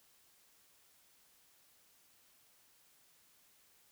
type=silence; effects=white hiss -68 dBFS RMS until 3.91 s